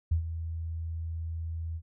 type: tone with ADSR envelope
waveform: sine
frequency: 82 Hz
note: E2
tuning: 9 cents flat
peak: -21 dBFS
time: 0.11-1.82 s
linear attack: 9 ms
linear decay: 100 ms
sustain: -11 dB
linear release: 62 ms
effects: none